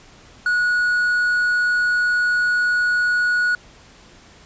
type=tone; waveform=triangle; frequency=1459 Hz; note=F#6; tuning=25 cents flat; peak=-14 dBFS; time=0.46-3.55 s; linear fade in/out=2 ms; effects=pink hiss -47 dBFS RMS until 4.45 s + resampled to 16000 Hz